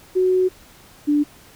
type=tone pair in turn; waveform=sine; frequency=370 / 293.7 Hz; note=F#4 / D4; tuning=0 / 0 cents; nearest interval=major third; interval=400 cents; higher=first; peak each=-14 dBFS; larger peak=neither; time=0.15-0.49 / 1.07-1.24 s; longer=first; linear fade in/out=20 ms; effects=pink hiss -48 dBFS RMS until 1.55 s